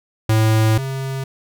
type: tone pair in turn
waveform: square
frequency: 110 / 134.23 Hz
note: A2 / C3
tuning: 0 / +45 cents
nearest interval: minor third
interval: 345 cents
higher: second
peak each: -13 / -23 dBFS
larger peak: first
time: 0.29-0.78 / 0.78-1.24 s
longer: first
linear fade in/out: 5 ms
effects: none